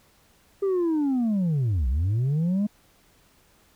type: linear two-way sweep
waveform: sine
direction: down then up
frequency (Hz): 401.5 to 58.27 to 212.9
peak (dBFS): -18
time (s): 0.62-2.67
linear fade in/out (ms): 10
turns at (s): 1.88
effects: tanh soft clip ceiling -20 dBFS + pink hiss -60 dBFS RMS until 3.75 s